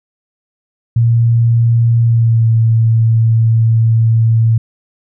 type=tone with pitch glide; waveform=sine; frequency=116.54 to 113.35 Hz; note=A#2 to A#2; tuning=0 to -48 cents; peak=-7 dBFS; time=0.96-4.58 s; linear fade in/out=5 ms; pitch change=-48 cents; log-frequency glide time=2.02-2.48 s; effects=none